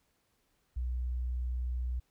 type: tone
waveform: sine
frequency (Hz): 61.7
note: B1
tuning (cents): -1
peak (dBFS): -31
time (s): 0.76-2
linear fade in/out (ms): 10
effects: pink hiss -75 dBFS RMS until 2.1 s